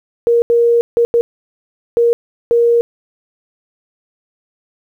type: tone bursts at uneven times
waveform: sine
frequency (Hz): 470.3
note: A#4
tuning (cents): +15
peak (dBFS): -8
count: 6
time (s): 0.27-0.42 / 0.5-0.81 / 0.97-1.05 / 1.14-1.21 / 1.97-2.13 / 2.51-2.81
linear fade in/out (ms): 0
effects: 8-bit